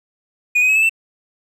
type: tone with pitch steps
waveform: triangle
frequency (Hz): 2460 / 2510 / 2562 / 2614 / 2667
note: D#7 / D#7 / E7 / E7 / E7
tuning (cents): -20 / +15 / -50 / -15 / +20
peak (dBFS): -10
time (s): 0.55-0.895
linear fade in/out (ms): 10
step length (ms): 69
effects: none